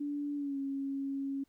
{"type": "tone with pitch glide", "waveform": "sine", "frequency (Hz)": [289.3, 274.6], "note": ["D4", "C#4"], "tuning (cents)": [-26, -16], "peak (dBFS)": -33, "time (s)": [0, 1.44], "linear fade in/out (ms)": 10, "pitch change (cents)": -90, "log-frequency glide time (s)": [0.36, 0.58], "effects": ["pink hiss -75 dBFS RMS until 1.48 s"]}